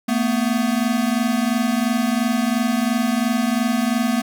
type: tone pair together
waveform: square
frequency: 224 / 246.9 Hz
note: A3 / B3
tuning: +31 / 0 cents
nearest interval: major second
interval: 169 cents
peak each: -21 dBFS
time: 0.08-4.22 s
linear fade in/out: 10 ms
effects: none